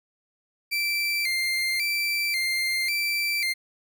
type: tone with vibrato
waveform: 30% pulse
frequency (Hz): 2217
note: C#7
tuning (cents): 0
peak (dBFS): -21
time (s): 0.71-3.54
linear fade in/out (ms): 20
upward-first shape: square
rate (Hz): 0.92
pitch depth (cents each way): 92
effects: none